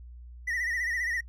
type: tone with vibrato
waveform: triangle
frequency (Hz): 1914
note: A#6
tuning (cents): +45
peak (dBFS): -26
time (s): 0.47-1.21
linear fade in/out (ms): 10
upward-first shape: sine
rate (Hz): 15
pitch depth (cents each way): 83
effects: noise-tail reverb RT60 0.1 s tail -26 dB re dry + added 60 Hz sine -43 dBFS peak until 1.28 s